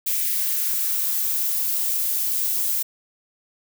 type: noise with high-pass filter sweep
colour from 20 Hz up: violet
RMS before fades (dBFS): -23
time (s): 0.06-2.83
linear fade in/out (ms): 10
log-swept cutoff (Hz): 2200 to 280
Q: 2
effects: none